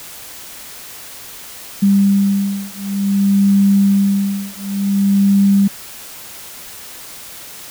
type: beating tone pair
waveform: sine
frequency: 198.1 / 198.65 Hz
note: G3 / G3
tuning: +18 / +23 cents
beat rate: 0.55 Hz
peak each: -14 dBFS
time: 1.82-5.68 s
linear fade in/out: 10 ms
effects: white hiss -34 dBFS RMS until 7.7 s